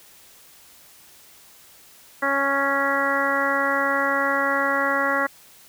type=harmonic tone; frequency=277.2 Hz; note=C#4; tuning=in tune; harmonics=1 / 2 / 3 / 4 / 5 / 6 / 7; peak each=-30 / -26 / -30 / -26 / -26 / -27 / -26 dBFS; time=2.22-5.27 s; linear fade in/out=10 ms; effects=white hiss -50 dBFS RMS until 5.68 s